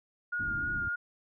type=tone with vibrato; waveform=sine; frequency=1427 Hz; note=F6; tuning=37 cents sharp; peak=-30 dBFS; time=0.32-0.96 s; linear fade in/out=10 ms; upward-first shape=sine; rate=3.3 Hz; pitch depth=20 cents each way
type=low-pass noise; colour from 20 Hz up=pink; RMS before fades=-41 dBFS; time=0.39-0.89 s; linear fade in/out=10 ms; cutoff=350 Hz; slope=96 dB/octave
effects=none